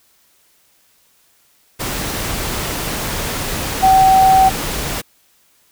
sine tone in noise, 763 Hz, G5, 47 cents flat, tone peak -7 dBFS, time 3.82-4.5 s, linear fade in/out 20 ms, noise pink, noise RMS -22 dBFS, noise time 1.79-5.02 s, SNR +12 dB, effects white hiss -56 dBFS RMS until 5.71 s

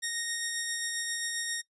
10% pulse tone with tremolo, 1861 Hz, A#6, 3 cents flat, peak -21 dBFS, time 0.02-1.62 s, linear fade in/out 20 ms, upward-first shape sine, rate 7.5 Hz, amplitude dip 25%, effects noise-tail reverb RT60 0.1 s tail -19 dB re dry + resampled to 24000 Hz

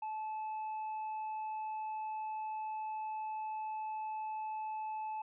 sine tone with tanh clipping, 867 Hz, A5, 26 cents flat, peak -38 dBFS, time 0.02-5.22 s, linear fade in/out 5 ms, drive 3 dB, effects resampled to 8000 Hz

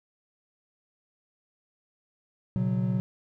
triangle chord, B suspended second, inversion none, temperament equal with one note detuned, 120.93 / 138.59 / 185 Hz, B2 / C#3 / F#3, -36 / 0 / 0 cents, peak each -26 / -31 / -25 dBFS, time 2.56-3 s, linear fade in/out 0 ms, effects none

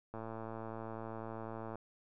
click train, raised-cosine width 1 ms, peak -30 dBFS, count 182, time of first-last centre 0.14-1.756 s, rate 112 Hz, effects none

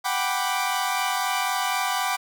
sawtooth chord, G major seventh, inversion third, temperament equal, 740 / 784 / 987.8 / 1174.7 Hz, F#5 / G5 / B5 / D6, 0 / 0 / 0 / 0 cents, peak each -25 dBFS, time 0.04-2.17 s, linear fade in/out 20 ms, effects none

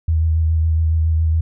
sine tone with vibrato, 80.3 Hz, E2, 45 cents flat, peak -13 dBFS, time 0.08-1.41 s, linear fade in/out 5 ms, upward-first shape sine, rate 7.2 Hz, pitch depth 25 cents each way, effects none

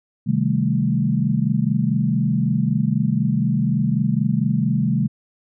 sine chord, A half-diminished seventh, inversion first, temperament equal, 130.81 / 155.56 / 196 / 220 Hz, C3 / Eb3 / G3 / A3, 0 / 0 / 0 / 0 cents, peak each -22 dBFS, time 0.26-5.08 s, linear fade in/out 20 ms, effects none

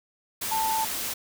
sine tone in noise, 885 Hz, A5, 10 cents sharp, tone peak -24 dBFS, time 0.51-0.85 s, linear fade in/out 10 ms, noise white, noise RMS -31 dBFS, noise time 0.41-1.14 s, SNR +4 dB, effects none

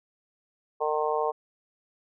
harmonic tone, 152.5 Hz, D#3, 34 cents flat, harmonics 3 / 4 / 5 / 6 / 7, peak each -28 / -31 / -31 / -32 / -32 dBFS, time 0.8-1.32 s, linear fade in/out 20 ms, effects none

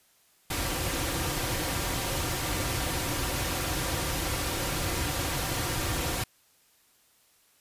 pink noise with comb filter, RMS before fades -30 dBFS, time 0.5-6.24 s, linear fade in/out 5 ms, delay 4.7 ms, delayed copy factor -0.55, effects white hiss -64 dBFS RMS until 7.6 s + resampled to 32000 Hz

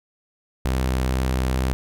sawtooth tone with vibrato, 64.3 Hz, C2, 30 cents flat, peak -16 dBFS, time 0.65-1.73 s, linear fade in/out 0 ms, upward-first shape triangle, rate 2.3 Hz, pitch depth 9 cents each way, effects none

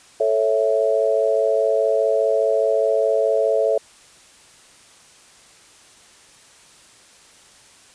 sine chord, A major, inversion none, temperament equal, 440 / 554.4 / 659.3 Hz, A4 / C#5 / E5, 0 / 0 / 0 cents, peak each -20 dBFS, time 0.2-3.78 s, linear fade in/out 5 ms, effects white hiss -49 dBFS RMS until 7.94 s + resampled to 22050 Hz

